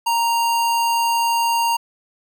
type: tone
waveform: square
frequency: 931 Hz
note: A#5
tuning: 2 cents flat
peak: -17 dBFS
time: 0.06-1.77 s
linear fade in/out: 10 ms
effects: none